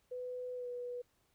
sine tone with pitch glide, 499.2 to 489.5 Hz, B4 to B4, +19 to -15 cents, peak -39 dBFS, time 0.11-1.02 s, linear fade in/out 10 ms, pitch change -34 cents, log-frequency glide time 0.55-0.68 s, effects pink hiss -75 dBFS RMS until 1.34 s

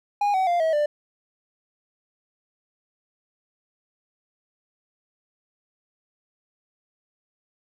triangle tone with pitch steps, 819 / 755.4 / 696.7 / 642.6 / 592.7 Hz, G#5 / F#5 / F5 / E5 / D5, -24 / +36 / -4 / -44 / +16 cents, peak -17 dBFS, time 0.21-0.86 s, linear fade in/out 5 ms, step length 130 ms, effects none

